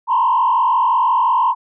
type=tone with frequency modulation; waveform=sine; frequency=980 Hz; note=B5; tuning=14 cents flat; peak=-11 dBFS; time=0.07-1.55 s; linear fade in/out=50 ms; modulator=45.7 Hz; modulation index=1.6; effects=tanh soft clip ceiling -7 dBFS